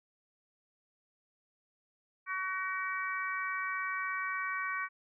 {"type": "harmonic tone with a mistuned harmonic", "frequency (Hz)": 376.4, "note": "F#4", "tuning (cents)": 30, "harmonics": [3, 4, 5, 6], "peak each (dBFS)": [-37, -38, -39, -40], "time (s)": [2.26, 4.89], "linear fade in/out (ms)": 50, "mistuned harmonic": 6, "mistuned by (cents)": 22, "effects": []}